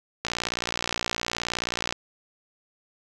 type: click train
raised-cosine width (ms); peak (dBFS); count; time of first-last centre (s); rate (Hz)
0.2; -9; 100; 0.25-1.925; 59.1
effects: none

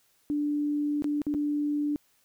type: tone with dropouts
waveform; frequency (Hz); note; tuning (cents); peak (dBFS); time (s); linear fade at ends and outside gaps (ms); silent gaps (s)
sine; 293.7; D4; 0; -25; 0.3-1.96; 0; 1.022-1.043 / 1.218-1.267 / 1.34-1.347
effects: white hiss -67 dBFS RMS until 2.24 s

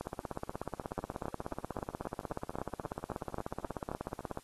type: two click trains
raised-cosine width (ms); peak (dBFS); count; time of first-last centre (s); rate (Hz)
1; -23 / -23; 12 / 73; 0.99-3.916 / 0.01-4.374; 3.76 / 16.5
effects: white hiss -62 dBFS RMS until 4.43 s + AAC 32 kbps

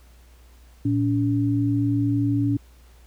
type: tone pair together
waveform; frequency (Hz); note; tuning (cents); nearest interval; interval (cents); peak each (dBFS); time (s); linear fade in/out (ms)
sine; 114.1 / 284.7; A#2 / C#4; -37 / +46; octave + major third; 1583; -22 / -21; 0.85-2.57; 5
effects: added 60 Hz sine -48 dBFS peak until 3.06 s + pink hiss -58 dBFS RMS until 3.06 s

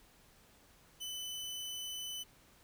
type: tone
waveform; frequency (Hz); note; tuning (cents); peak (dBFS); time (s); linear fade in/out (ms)
sawtooth; 3008; F#7; +28; -37; 1-2.24; 20
effects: pink hiss -64 dBFS RMS until 2.63 s

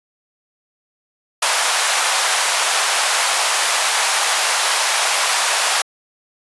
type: high-pass noise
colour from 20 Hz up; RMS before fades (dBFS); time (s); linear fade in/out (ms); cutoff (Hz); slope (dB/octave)
pink; -17; 1.42-5.82; 5; 710; 24
effects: resampled to 24000 Hz

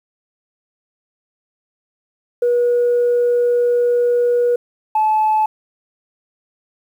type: tone pair in turn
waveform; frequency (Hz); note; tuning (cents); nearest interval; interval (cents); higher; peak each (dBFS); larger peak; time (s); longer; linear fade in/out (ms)
sine; 483.2 / 864.5; B4 / A5; -38 / -31; minor seventh; 1007; second; -11; neither; 2.42-4.56 / 4.95-5.46; first; 5
effects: tanh soft clip ceiling -9 dBFS + 8-bit

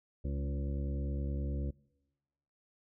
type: harmonic tone with a mistuned harmonic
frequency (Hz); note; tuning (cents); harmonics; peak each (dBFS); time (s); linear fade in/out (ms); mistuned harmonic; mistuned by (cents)
69.7; C#2; +10; 1 / 2 / 3 / 4 / 5 / 7 / 8; -34 / -40 / -44 / -46 / -48 / -51 / -52; 0.24-1.71; 10; 3; +16
effects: noise-tail reverb RT60 1.0 s tail -23 dB re dry

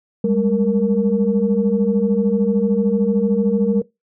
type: tone cluster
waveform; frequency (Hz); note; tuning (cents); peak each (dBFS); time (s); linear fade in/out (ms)
sine; 196.5 / 209.8 / 466.6; G3 / G#3 / A#4; +4 / +18 / +2; -18; 0.24-3.82; 5
effects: noise-tail reverb RT60 0.2 s tail -21 dB re dry + tanh soft clip ceiling -6 dBFS

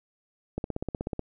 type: click train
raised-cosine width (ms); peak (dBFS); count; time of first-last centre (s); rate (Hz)
2; -17; 11; 0.58-1.193; 16.3
effects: none

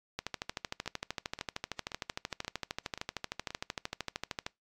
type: two click trains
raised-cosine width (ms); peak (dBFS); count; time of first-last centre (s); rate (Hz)
0.2; -17 / -23; 57 / 6; 0.19-4.465 / 0.86-3.506; 13.1 / 1.89
effects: noise-tail reverb RT60 0.2 s tail -24 dB re dry + AAC 64 kbps

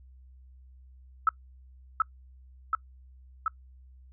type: tone with echo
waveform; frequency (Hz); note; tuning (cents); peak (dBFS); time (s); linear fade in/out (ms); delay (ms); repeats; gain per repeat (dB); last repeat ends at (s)
sine; 1306; E6; -17; -18; 1.27-1.29; 2; 730; 3; -2; 3.48
effects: noise-tail reverb RT60 0.1 s tail -23 dB re dry + added 64 Hz sine -50 dBFS peak until 4.12 s

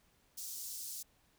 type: high-pass noise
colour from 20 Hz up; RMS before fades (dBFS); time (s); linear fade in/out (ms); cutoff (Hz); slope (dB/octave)
pink; -44; 0.37-1.03; 10; 5200; 24
effects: pink hiss -71 dBFS RMS until 1.38 s

